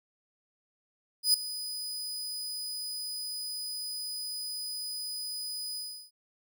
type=tone with ADSR envelope; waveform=sawtooth; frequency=4978 Hz; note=D#8; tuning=in tune; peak=-16 dBFS; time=1.23-6.11 s; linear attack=110 ms; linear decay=4 ms; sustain=-16 dB; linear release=340 ms; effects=none